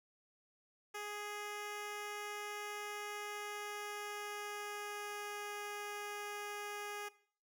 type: tone with pitch glide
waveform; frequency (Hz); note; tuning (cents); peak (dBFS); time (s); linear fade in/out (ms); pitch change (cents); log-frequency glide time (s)
10% pulse; 415.3 to 412.9; G#4 to G#4; 0 to -10; -34; 0.94-7.09; 10; -10; 3.14-5.55
effects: noise-tail reverb RT60 0.5 s tail -18 dB re dry